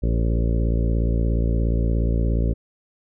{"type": "harmonic tone with a mistuned harmonic", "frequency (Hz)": 57, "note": "A#1", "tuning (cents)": -38, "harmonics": [1, 2, 3, 4, 5, 6, 7, 8, 9, 10], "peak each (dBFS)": [-19, -25, -29, -31, -33, -35, -36, -37, -38, -39], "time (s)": [0.02, 2.54], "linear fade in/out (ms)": 20, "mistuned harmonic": 8, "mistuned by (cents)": -16, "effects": []}